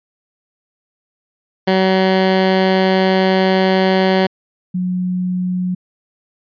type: tone pair in turn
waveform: 15% pulse / sine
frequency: 188.8 / 181.84 Hz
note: F#3 / F#3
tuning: +35 / -30 cents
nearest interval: minor second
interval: 65 cents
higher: first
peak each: -5 / -16 dBFS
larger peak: first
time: 1.67-4.27 / 4.74-5.75 s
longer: first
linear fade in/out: 10 ms
effects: resampled to 11025 Hz